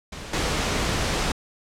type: noise with level steps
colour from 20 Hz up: pink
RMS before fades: -36 / -24 dBFS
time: 0.12-1.32 s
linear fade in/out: 5 ms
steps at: 0.33 s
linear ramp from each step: 5 ms
effects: low-pass 7000 Hz 12 dB/octave